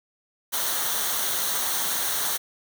white noise with comb filter, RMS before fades -26 dBFS, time 0.52-2.38 s, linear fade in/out 20 ms, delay 0.4 ms, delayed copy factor -0.6, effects none

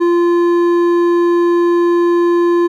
sine tone with hard clipping, 345.7 Hz, F4, 18 cents flat, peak -11 dBFS, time 0-2.68 s, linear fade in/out 20 ms, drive 8 dB, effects none

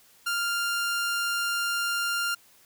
sawtooth tone, 1396.9 Hz, F6, in tune, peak -22 dBFS, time 0.26-2.35 s, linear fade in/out 10 ms, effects white hiss -58 dBFS RMS until 2.65 s

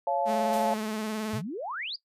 sine chord, Db augmented, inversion none, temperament just, 554.4 / 693 / 866.2 Hz, Db5 / F5 / A5, 0 / -14 / -27 cents, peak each -29 dBFS, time 0.07-0.74 s, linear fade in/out 2 ms
sawtooth tone with vibrato, 216.1 Hz, A3, 31 cents flat, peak -26 dBFS, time 0.25-1.42 s, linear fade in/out 50 ms, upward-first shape sine, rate 19 Hz, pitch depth 36 cents each way
white noise with exponential decay, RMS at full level -40 dBFS, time 0.53-1.13 s, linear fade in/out 1 ms, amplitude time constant 130 ms
sine exponential sweep, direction up, 96 to 4992 Hz, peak -32 dBFS, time 1.33-1.96 s, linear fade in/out 5 ms
effects noise-tail reverb RT60 0.1 s tail -18 dB re dry + resampled to 32000 Hz

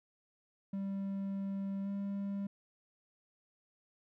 triangle tone with pitch glide, 196 to 198.97 Hz, G3 to G3, 0 to +26 cents, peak -33 dBFS, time 0.73-2.47 s, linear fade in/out 5 ms, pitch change +26 cents, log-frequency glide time 1.83-1.88 s, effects none

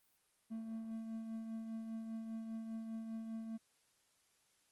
triangle tone with tremolo, 223.9 Hz, A3, 30 cents sharp, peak -38 dBFS, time 0.5-3.58 s, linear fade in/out 20 ms, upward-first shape triangle, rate 5 Hz, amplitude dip 45%, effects white hiss -75 dBFS RMS until 4.71 s + Opus 32 kbps

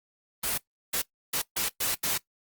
white noise bursts at uneven times, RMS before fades -28 dBFS, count 6, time 0.43-0.58 / 0.93-1.02 / 1.33-1.42 / 1.56-1.69 / 1.8-1.95 / 2.03-2.18 s, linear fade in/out 10 ms, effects noise-tail reverb RT60 0.1 s tail -19 dB re dry + Opus 24 kbps

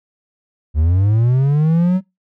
triangle linear sweep, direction up, 72 to 189.7 Hz, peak -9 dBFS, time 0.74-2.01 s, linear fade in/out 50 ms, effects noise-tail reverb RT60 0.2 s tail -24 dB re dry

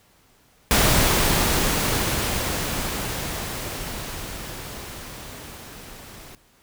pink noise with level ramp, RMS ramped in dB -17 to -43 dBFS, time 0.71-6.35 s, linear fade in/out 0 ms, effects pink hiss -58 dBFS RMS until 6.62 s

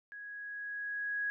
sine tone with level ramp, 1661.2 Hz, G#6, in tune, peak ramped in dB -44 to -31 dBFS, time 0.12-1.3 s, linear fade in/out 0 ms, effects none

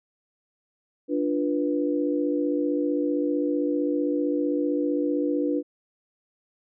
sine chord, B diminished, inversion first, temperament equal with one note detuned, 293.7 / 349.2 / 490.8 Hz, D4 / F4 / B4, 0 / 0 / -11 cents, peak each -24 / -29 / -28 dBFS, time 1.08-5.63 s, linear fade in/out 50 ms, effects none

